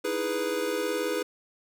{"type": "chord", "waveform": "square", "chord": "E major seventh", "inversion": "third", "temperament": "equal", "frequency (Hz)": [311.1, 329.6, 415.3, 493.9], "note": ["D#4", "E4", "G#4", "B4"], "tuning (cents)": [0, 0, 0, 0], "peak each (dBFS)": [-37, -36, -32, -31], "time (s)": [0.04, 1.23], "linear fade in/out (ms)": 10, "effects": []}